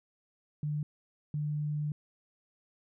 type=tone bursts at uneven times; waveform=sine; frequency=149.2 Hz; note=D3; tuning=28 cents sharp; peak=-30 dBFS; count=2; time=0.63-0.83 / 1.34-1.92 s; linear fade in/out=2 ms; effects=none